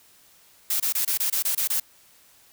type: noise bursts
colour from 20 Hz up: blue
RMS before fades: -24 dBFS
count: 9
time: 0.7-1.8 s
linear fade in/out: 5 ms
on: 100 ms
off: 25 ms
effects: white hiss -56 dBFS RMS until 2.52 s